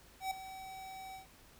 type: tone with ADSR envelope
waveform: square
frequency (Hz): 763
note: G5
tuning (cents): -47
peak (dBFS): -33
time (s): 0.2-1.27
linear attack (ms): 110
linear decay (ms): 5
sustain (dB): -13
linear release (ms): 120
effects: added 50 Hz sine -67 dBFS peak until 1.59 s + pink hiss -61 dBFS RMS until 1.59 s